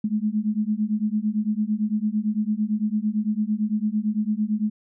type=beating tone pair; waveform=sine; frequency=208.5 / 217.4 Hz; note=G#3 / A3; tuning=+7 / -21 cents; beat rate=8.9 Hz; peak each=-24 dBFS; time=0.04-4.7 s; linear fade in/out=5 ms; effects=none